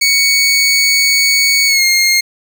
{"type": "tone with pitch glide", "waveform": "20% pulse", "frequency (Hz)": [2231, 2131], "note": ["C#7", "C7"], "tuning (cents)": [11, 31], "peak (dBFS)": -4, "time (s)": [0.01, 2.21], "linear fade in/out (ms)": 10, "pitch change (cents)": -80, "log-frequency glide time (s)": [1.67, 1.84], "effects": []}